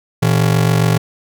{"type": "ring-modulated tone", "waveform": "45% pulse", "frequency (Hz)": 139.4, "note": "C#3", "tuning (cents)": 10, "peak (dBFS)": -8, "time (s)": [0.22, 0.98], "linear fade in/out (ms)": 10, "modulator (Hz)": 23.7, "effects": []}